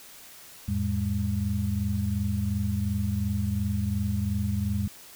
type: tone cluster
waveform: sine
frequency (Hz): 84.8 / 107.6 / 202.3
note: E2 / A2 / G#3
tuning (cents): +50 / -38 / -45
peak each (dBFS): -29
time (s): 0.68-4.88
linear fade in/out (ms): 5
effects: white hiss -48 dBFS RMS until 5.15 s